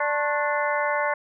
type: harmonic tone with a mistuned harmonic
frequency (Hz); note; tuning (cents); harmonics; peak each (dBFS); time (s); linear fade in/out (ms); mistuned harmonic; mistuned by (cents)
293.7; D4; 0; 2 / 3 / 4 / 5 / 6 / 7; -26 / -28 / -29 / -30 / -31 / -31; 0-1.14; 5; 4; -130
effects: none